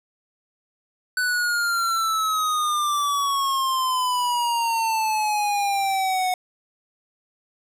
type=exponential sweep; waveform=square; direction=down; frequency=1501 to 732 Hz; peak=-21 dBFS; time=1.17-6.34 s; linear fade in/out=2 ms; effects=resampled to 32000 Hz + 8-bit